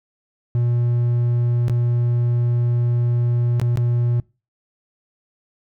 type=tone with dropouts; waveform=triangle; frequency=120 Hz; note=B2; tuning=49 cents flat; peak=-14 dBFS; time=0.55-4.2 s; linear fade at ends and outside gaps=0 ms; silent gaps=1.682-1.697 / 3.598-3.615 / 3.758-3.773 s; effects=noise-tail reverb RT60 0.3 s tail -23 dB re dry